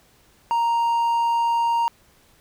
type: tone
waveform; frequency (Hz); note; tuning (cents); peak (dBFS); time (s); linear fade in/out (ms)
triangle; 932.3; A#5; 0; -16; 0.51-1.88; 0
effects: pink hiss -57 dBFS RMS until 2.4 s